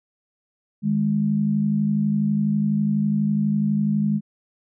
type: tone pair together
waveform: sine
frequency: 155.6 / 207.7 Hz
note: D#3 / G#3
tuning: 0 / 0 cents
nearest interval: perfect fourth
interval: 500 cents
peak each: -24 / -19 dBFS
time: 0.82-4.21 s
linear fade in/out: 50 ms
effects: none